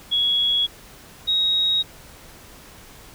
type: tone pair in turn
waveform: sine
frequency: 3345 / 3780 Hz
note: G#7 / A#7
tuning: +12 / +23 cents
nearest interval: major second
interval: 211 cents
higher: second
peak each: -17 dBFS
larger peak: neither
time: 0.11-0.67 / 1.27-1.83 s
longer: neither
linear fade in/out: 20 ms
effects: pink hiss -45 dBFS RMS until 3.14 s